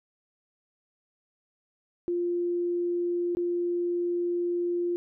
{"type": "tone with dropouts", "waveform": "sine", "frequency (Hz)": 349.2, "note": "F4", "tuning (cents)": 0, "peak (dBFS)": -25, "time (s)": [2.08, 4.96], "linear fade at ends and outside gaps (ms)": 0, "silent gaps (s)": [3.35, 3.37], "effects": []}